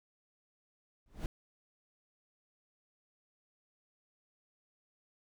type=noise with exponential growth; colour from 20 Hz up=brown; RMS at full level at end=-32 dBFS; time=1.06-1.26 s; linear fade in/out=1 ms; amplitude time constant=42 ms; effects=none